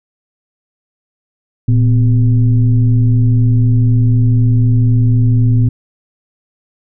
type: tone with frequency modulation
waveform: sine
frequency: 116 Hz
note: A#2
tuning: 8 cents flat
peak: -7 dBFS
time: 1.68-5.69 s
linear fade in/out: 5 ms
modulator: 138 Hz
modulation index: 0.56
effects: none